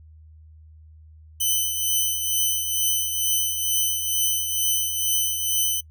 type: tone with tremolo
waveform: 5% pulse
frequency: 3028 Hz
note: F#7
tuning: 39 cents sharp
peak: -10 dBFS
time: 1.4-5.81 s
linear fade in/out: 10 ms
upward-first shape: triangle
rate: 2.2 Hz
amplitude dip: 55%
effects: noise-tail reverb RT60 0.1 s tail -24 dB re dry + added 78 Hz sine -45 dBFS peak until 5.9 s